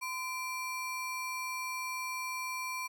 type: ring-modulated tone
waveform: square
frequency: 1690 Hz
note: G#6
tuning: 30 cents sharp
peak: -33 dBFS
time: 0.01-2.88 s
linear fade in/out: 20 ms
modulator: 664 Hz
effects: 12-bit